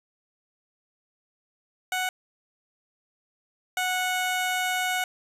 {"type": "tone pair in turn", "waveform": "15% pulse", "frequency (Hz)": [740, 736], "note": ["F#5", "F#5"], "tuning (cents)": [0, -9], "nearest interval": "unison", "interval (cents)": 9, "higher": "first", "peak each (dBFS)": [-19, -18], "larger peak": "second", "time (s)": [[1.92, 2.09], [3.77, 5.04]], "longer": "second", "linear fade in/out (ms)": 2, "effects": ["resampled to 32000 Hz", "9-bit"]}